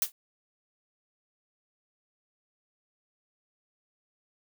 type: noise with exponential decay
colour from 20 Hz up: blue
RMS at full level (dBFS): -21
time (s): 0.02-0.12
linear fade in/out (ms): 1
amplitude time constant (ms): 20
effects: none